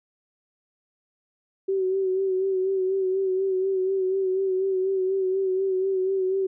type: tone with vibrato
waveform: sine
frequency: 380 Hz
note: F#4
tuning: 46 cents sharp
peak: -21 dBFS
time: 1.68-6.47 s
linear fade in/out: 10 ms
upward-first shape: sine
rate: 4.1 Hz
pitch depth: 40 cents each way
effects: none